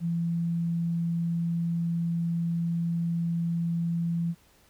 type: tone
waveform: sine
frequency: 168.7 Hz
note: E3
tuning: 40 cents sharp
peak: -25 dBFS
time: 0-4.35 s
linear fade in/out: 50 ms
effects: pink hiss -61 dBFS RMS until 4.69 s